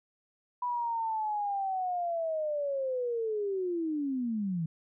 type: linear sweep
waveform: sine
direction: down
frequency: 987.8 to 156.2 Hz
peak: -29 dBFS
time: 0.62-4.66 s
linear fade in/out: 5 ms
effects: none